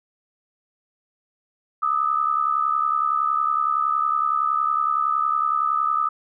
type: tone pair together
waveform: sine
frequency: 1214 / 1284.8 Hz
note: D#6 / E6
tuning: -43 / -45 cents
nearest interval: minor second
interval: 98 cents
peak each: -21 / -22 dBFS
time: 1.82-6.09 s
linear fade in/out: 10 ms
effects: none